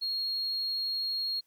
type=tone; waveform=sine; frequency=4278 Hz; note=C8; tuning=38 cents sharp; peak=-28 dBFS; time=0.01-1.41 s; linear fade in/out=20 ms; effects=tanh soft clip ceiling -26 dBFS + white hiss -73 dBFS RMS until 1.46 s